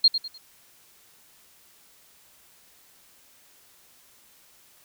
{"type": "tone with echo", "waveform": "sine", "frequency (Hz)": 4221, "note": "C8", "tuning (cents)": 14, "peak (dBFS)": -12, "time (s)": [0.04, 0.08], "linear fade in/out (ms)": 5, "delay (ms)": 100, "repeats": 3, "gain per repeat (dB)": -10, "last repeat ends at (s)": 0.38, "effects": ["white hiss -57 dBFS RMS until 4.84 s"]}